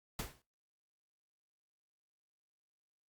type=noise with exponential decay; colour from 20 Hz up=pink; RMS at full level=-37 dBFS; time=0.19-0.42 s; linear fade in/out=2 ms; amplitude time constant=50 ms; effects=noise-tail reverb RT60 0.3 s tail -22 dB re dry + Opus 48 kbps